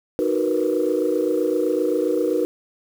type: chord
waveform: sine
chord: B major seventh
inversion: first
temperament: equal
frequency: 311.1 / 370 / 466.2 / 493.9 Hz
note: D#4 / F#4 / A#4 / B4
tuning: 0 / 0 / 0 / 0 cents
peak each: -23 dBFS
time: 0.19-2.45 s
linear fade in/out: 0 ms
effects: tanh soft clip ceiling -10 dBFS + 7-bit